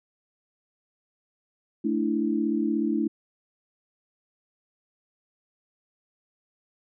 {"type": "chord", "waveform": "sine", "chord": "A suspended fourth", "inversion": "none", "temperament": "just", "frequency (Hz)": [220, 293.3, 330], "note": ["A3", "D4", "E4"], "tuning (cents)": [0, -2, 2], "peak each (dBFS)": -27, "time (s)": [1.84, 3.08], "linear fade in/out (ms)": 10, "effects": []}